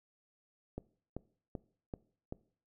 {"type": "click train", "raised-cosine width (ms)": 2, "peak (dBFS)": -26, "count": 5, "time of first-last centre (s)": [0.78, 2.324], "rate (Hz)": 2.59, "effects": ["noise-tail reverb RT60 0.5 s tail -21 dB re dry"]}